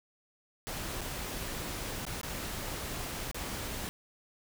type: noise with dropouts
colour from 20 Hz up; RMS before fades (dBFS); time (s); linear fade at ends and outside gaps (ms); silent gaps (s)
pink; -38; 0.67-3.89; 0; 1.009-1.015 / 2.052-2.066 / 2.213-2.232 / 3.314-3.345
effects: none